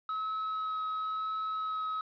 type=tone with vibrato; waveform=triangle; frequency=1284 Hz; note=E6; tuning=46 cents flat; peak=-30 dBFS; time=0.09-2.01 s; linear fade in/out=2 ms; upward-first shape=triangle; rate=0.98 Hz; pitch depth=11 cents each way; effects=resampled to 11025 Hz + 10-bit